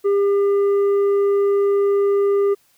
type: tone with tanh clipping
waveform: sine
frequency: 400.8 Hz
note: G4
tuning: 38 cents sharp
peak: -15 dBFS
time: 0.04-2.55 s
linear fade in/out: 20 ms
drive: 5 dB
effects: white hiss -59 dBFS RMS until 2.77 s